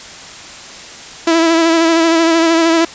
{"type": "tone with vibrato", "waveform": "sawtooth", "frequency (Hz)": 329.6, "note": "E4", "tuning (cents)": 0, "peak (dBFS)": -5, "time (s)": [1.27, 2.85], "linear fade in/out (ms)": 5, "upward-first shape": "sine", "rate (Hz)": 13, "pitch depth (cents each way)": 33, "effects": ["white hiss -32 dBFS RMS until 2.94 s", "resampled to 16000 Hz"]}